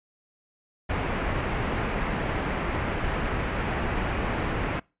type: low-pass noise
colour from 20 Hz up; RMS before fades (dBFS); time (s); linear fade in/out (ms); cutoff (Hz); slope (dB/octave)
pink; -28; 0.89-4.8; 10; 2500; 24
effects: noise-tail reverb RT60 0.3 s tail -25 dB re dry + resampled to 8000 Hz